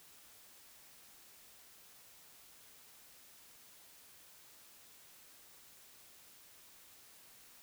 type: silence
effects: white hiss -60 dBFS RMS until 7.62 s